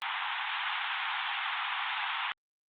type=band-pass noise; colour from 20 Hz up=pink; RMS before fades=-34 dBFS; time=0.02-2.32 s; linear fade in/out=0 ms; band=780 to 3600 Hz; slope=96 dB/octave; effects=Opus 32 kbps